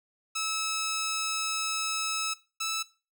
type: tone pair in turn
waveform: 10% pulse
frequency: 1300 / 1311.3 Hz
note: E6 / E6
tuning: -24 / -9 cents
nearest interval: unison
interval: 15 cents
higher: second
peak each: -21 dBFS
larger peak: neither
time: 0.35-2.34 / 2.6-2.83 s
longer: first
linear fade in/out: 10 ms
effects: noise-tail reverb RT60 0.3 s tail -17 dB re dry